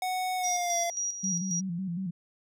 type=tone with pitch glide; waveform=square; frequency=740 to 686.5 Hz; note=F#5 to F5; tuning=0 to -30 cents; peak=-29 dBFS; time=0.02-0.9 s; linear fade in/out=2 ms; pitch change=-130 cents; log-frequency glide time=0.36-0.78 s
type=tone with tremolo; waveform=sine; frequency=5750 Hz; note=F8; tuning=50 cents sharp; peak=-28 dBFS; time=0.43-1.61 s; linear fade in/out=20 ms; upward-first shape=square; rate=3.7 Hz; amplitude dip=60%
type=tone with vibrato; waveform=sine; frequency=180.5 Hz; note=F#3; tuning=43 cents flat; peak=-30 dBFS; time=1.23-2.11 s; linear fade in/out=10 ms; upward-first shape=square; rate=5.4 Hz; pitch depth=93 cents each way
effects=none